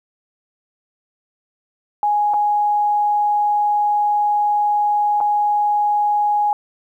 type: tone with dropouts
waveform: sine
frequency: 831 Hz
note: G#5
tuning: 1 cent sharp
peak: -14 dBFS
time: 2.03-6.53 s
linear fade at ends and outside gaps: 1 ms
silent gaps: 2.337-2.341 / 5.204-5.21 s
effects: 9-bit

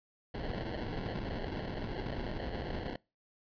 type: noise with sample-and-hold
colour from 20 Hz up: pink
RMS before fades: -38 dBFS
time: 0.34-2.96 s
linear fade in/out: 5 ms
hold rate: 1225 Hz
effects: noise-tail reverb RT60 0.3 s tail -25 dB re dry + resampled to 11025 Hz

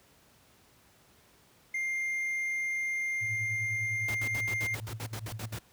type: tone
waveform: triangle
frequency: 2108 Hz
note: C7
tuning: 12 cents sharp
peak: -28 dBFS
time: 1.74-4.75 s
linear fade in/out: 5 ms
type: tone with tremolo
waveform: sine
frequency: 110 Hz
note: A2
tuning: in tune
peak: -34 dBFS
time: 3.2-5.6 s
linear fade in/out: 50 ms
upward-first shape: sine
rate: 9.9 Hz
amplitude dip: 80%
type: noise bursts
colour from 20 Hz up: pink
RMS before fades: -40 dBFS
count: 12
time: 4.08-5.589 s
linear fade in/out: 5 ms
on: 68 ms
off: 63 ms
effects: pink hiss -62 dBFS RMS until 5.72 s + high-pass 60 Hz 12 dB/octave

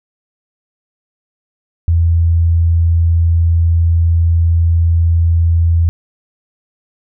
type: tone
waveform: sine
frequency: 83.7 Hz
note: E2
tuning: 27 cents sharp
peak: -8 dBFS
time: 1.88-5.89 s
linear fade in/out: 0 ms
effects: none

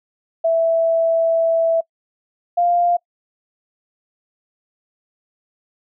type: tone pair in turn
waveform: sine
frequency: 659.3 / 698.5 Hz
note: E5 / F5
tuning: 0 / 0 cents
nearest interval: minor second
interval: 100 cents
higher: second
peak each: -13 dBFS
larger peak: neither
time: 0.44-1.81 / 2.57-2.97 s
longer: first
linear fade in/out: 10 ms
effects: noise-tail reverb RT60 0.1 s tail -25 dB re dry

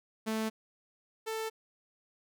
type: tone pair in turn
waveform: sawtooth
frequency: 220 / 442.7 Hz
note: A3 / A4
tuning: 0 / +11 cents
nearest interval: octave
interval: 1211 cents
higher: second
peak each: -27 / -30 dBFS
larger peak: first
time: 0.26-0.5 / 1.26-1.5 s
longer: neither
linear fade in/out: 20 ms
effects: none

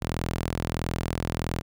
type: tone with high-pass filter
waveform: sawtooth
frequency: 41.54 Hz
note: E1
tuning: 14 cents sharp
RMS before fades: -30 dBFS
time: 0.01-1.62 s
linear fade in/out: 20 ms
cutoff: 84 Hz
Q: 0.75
effects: none

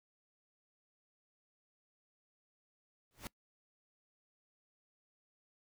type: noise with exponential growth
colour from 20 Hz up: pink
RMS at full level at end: -41 dBFS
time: 3.11-3.27 s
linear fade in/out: 0 ms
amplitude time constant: 33 ms
effects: noise-tail reverb RT60 0.1 s tail -22 dB re dry

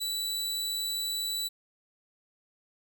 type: tone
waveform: sawtooth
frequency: 3951 Hz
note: B7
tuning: in tune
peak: -27 dBFS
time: 0-1.49 s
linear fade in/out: 20 ms
effects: none

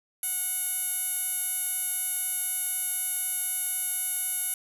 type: tone with band-pass filter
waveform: 15% pulse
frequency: 734 Hz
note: F#5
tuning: 14 cents flat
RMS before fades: -30 dBFS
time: 0.23-4.54 s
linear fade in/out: 2 ms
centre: 11000 Hz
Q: 7.3
effects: none

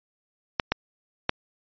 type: clicks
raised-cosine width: 0.3 ms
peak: -5 dBFS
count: 3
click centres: 0.598 / 0.72 / 1.294 s
effects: resampled to 11025 Hz

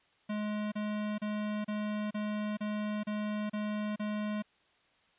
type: tone bursts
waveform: square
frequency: 210.5 Hz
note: G#3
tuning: 24 cents sharp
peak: -33 dBFS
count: 9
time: 0.29-4.424 s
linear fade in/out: 10 ms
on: 430 ms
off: 33 ms
effects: white hiss -68 dBFS RMS until 5.18 s + resampled to 8000 Hz

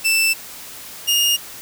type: tone pair in turn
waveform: sawtooth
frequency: 2657 / 2840 Hz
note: E7 / F7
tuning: +13 / +28 cents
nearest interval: minor second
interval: 115 cents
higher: second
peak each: -11 dBFS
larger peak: neither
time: 0.04-0.34 / 1.07-1.37 s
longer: neither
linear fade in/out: 20 ms
effects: white hiss -36 dBFS RMS until 1.61 s

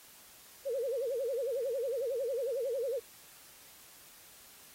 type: tone with vibrato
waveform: sine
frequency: 504 Hz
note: B4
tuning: 35 cents sharp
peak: -31 dBFS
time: 0.65-3 s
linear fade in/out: 20 ms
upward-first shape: sine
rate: 11 Hz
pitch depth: 190 cents each way
effects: white hiss -56 dBFS RMS until 4.74 s + AAC 48 kbps

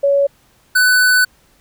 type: tone pair in turn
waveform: sine / square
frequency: 561 / 1497.7 Hz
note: C#5 / F#6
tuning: +21 / +21 cents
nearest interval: octave + perfect fourth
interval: 1700 cents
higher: second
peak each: -10 dBFS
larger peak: neither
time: 0.03-0.27 / 0.75-1.25 s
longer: second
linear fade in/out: 10 ms
effects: pink hiss -54 dBFS RMS until 1.6 s

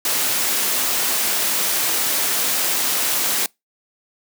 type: noise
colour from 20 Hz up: white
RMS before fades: -20 dBFS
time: 0.05-3.46 s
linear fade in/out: 2 ms
effects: noise-tail reverb RT60 0.2 s tail -26 dB re dry + high-pass 200 Hz 12 dB/octave

